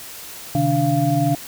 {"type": "tone cluster", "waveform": "sine", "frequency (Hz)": [131.1, 151.8, 290.8, 689], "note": ["C3", "D#3", "D4", "F5"], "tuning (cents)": [4, -42, -17, -24], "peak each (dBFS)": -21, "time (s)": [0.55, 1.35], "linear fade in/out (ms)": 2, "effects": ["white hiss -36 dBFS RMS until 1.47 s"]}